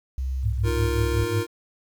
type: tone with pitch glide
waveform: sine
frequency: 65.41 to 66.78 Hz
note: C2 to C2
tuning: 0 to +36 cents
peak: -24 dBFS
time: 0.18-1.24 s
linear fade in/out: 0 ms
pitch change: +36 cents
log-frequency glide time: 0.68-0.8 s
type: tone with tremolo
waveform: sine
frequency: 104.2 Hz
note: G#2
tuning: 6 cents sharp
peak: -19 dBFS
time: 0.42-1.44 s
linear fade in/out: 50 ms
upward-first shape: triangle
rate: 5.5 Hz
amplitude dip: 100%
type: chord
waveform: square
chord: Eb suspended second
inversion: none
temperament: just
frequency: 311.1 / 350 / 466.7 Hz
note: Eb4 / F4 / Bb4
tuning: 0 / +4 / +2 cents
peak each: -34 / -29 / -30 dBFS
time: 0.63-1.47 s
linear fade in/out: 50 ms
effects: 9-bit